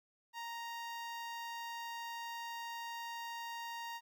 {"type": "tone with notch filter", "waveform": "sawtooth", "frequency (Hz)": 932.3, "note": "A#5", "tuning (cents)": 0, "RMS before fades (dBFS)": -44, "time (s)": [0.33, 4.01], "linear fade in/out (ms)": 50, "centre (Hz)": 9400, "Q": 1.4, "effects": ["13-bit"]}